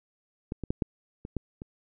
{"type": "clicks", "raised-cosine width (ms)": 3, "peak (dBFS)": [-19, -21, -14, -13, -25, -17, -26], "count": 7, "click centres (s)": [0.521, 0.637, 0.705, 0.822, 1.251, 1.367, 1.619], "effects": []}